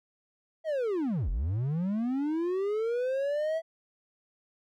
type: linear two-way sweep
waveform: triangle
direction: down then up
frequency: 659.3 to 39 to 659.3 Hz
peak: -25 dBFS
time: 0.64-3.62 s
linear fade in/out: 50 ms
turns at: 1.3 s
effects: none